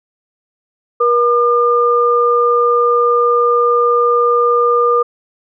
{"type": "tone pair together", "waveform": "sine", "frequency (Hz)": [478.5, 1205], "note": ["A#4", "D6"], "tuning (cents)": [45, 44], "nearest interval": "octave + major third", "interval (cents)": 1599, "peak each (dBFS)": [-12, -12], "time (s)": [1, 5.03], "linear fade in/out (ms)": 10, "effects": []}